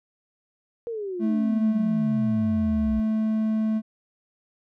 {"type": "exponential sweep", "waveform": "sine", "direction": "down", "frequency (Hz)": [478.3, 58.9], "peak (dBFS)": -28, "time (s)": [0.87, 3], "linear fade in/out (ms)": 0}
{"type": "tone", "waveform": "triangle", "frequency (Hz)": 218.5, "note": "A3", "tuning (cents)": -12, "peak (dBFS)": -19, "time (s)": [1.19, 3.82], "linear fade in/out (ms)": 50}
{"effects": []}